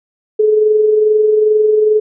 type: tone with amplitude modulation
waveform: sine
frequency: 428.1 Hz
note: A4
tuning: 47 cents flat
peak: -6 dBFS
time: 0.39-2 s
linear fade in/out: 10 ms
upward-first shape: sine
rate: 22.4 Hz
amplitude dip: 40%
effects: none